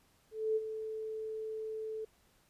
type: tone with ADSR envelope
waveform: sine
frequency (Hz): 437.5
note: A4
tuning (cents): -10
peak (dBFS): -27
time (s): 0.31-2.05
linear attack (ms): 250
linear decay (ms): 35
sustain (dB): -10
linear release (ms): 7
effects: pink hiss -69 dBFS RMS until 2.49 s + resampled to 32000 Hz